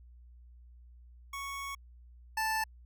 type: tone pair in turn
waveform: 25% pulse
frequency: 1108.7 / 879.9 Hz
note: C#6 / A5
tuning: 0 / 0 cents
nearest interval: major third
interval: 400 cents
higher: first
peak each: -34 / -26 dBFS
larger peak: second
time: 1.33-1.75 / 2.37-2.64 s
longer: first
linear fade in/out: 5 ms
effects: added 60 Hz sine -52 dBFS peak until 2.85 s